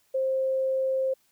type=tone; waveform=sine; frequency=528 Hz; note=C5; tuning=16 cents sharp; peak=-23 dBFS; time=0.14-1.14 s; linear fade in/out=10 ms; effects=white hiss -67 dBFS RMS until 1.31 s